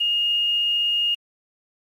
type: tone with quantisation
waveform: sine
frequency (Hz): 2846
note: F7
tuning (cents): +32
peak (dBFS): -18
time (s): 0-1.15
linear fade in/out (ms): 10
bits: 8
effects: MP3 64 kbps